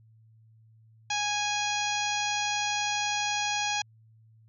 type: harmonic tone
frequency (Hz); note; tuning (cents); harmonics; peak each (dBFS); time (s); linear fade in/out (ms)
828; G#5; -5; 1 / 2 / 3 / 4 / 5 / 6 / 7 / 8; -31 / -36 / -33 / -35 / -38 / -40 / -38 / -38; 1.1-3.82; 5
effects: added 111 Hz sine -55 dBFS peak until 4.48 s